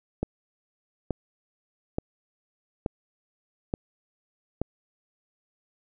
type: click train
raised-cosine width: 2 ms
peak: -13 dBFS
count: 6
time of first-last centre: 0.23-4.616 s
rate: 1.14 Hz
effects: none